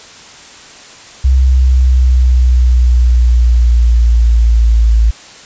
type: linear sweep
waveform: sine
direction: down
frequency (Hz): 65.41 to 55.3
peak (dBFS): -5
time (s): 1.24-5.11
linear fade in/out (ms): 10
effects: white hiss -35 dBFS RMS until 5.45 s + resampled to 16000 Hz